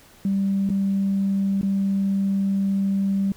sine tone with dropouts, 196 Hz, G3, in tune, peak -18 dBFS, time 0.25-3.32 s, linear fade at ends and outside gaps 2 ms, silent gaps 0.692-0.701 / 1.613-1.63 s, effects tanh soft clip ceiling -14 dBFS + pink hiss -51 dBFS RMS until 3.36 s

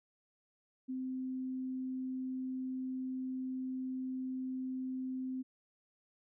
sine tone, 258.8 Hz, C4, 19 cents flat, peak -36 dBFS, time 0.88-5.43 s, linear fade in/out 20 ms, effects none

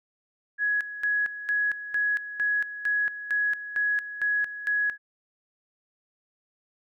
sine tone with tremolo, 1675 Hz, G#6, 14 cents sharp, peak -22 dBFS, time 0.58-4.98 s, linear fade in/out 50 ms, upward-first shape square, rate 2.2 Hz, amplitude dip 75%, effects none

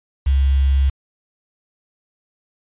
sine tone with quantisation, 68.1 Hz, C#2, 30 cents flat, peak -12 dBFS, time 0.26-0.9 s, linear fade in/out 10 ms, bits 6, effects resampled to 8000 Hz

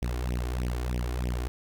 sawtooth tone with flanger, 61.1 Hz, B1, 18 cents flat, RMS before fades -30 dBFS, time 0.02-1.48 s, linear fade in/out 0 ms, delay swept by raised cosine 0.34 to 2.84 ms, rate 3.2 Hz, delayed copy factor +1, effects none

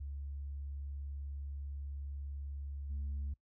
sine tone with level steps, 70.4 Hz, C#2, 27 cents sharp, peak -39 / -34 dBFS, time 0-3.34 s, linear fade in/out 10 ms, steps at 2.89 s, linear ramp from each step 20 ms, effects noise-tail reverb RT60 0.1 s tail -23 dB re dry + tanh soft clip ceiling -34 dBFS

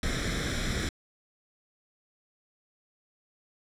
pink noise with comb filter, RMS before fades -30 dBFS, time 0.03-0.89 s, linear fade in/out 2 ms, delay 0.54 ms, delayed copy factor +0.75, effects low-pass 7000 Hz 12 dB/octave

